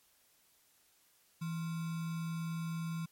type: tone with sample-and-hold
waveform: sine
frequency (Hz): 164.81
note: E3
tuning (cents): 0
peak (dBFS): -35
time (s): 1.41-3.06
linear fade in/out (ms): 10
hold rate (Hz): 1225
effects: white hiss -69 dBFS RMS until 3.11 s + MP3 64 kbps